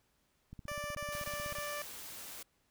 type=click train; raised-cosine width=5 ms; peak=-35 dBFS; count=18; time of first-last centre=0.53-1.586 s; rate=16.1 Hz
type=tone bursts; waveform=15% pulse; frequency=587.3 Hz; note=D5; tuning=in tune; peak=-32 dBFS; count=4; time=0.68-1.82 s; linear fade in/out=2 ms; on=270 ms; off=20 ms
type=noise; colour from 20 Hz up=white; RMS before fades=-47 dBFS; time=1.12-2.43 s; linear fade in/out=5 ms
effects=pink hiss -75 dBFS RMS until 2.7 s